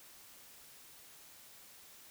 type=silence; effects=white hiss -57 dBFS RMS until 2.1 s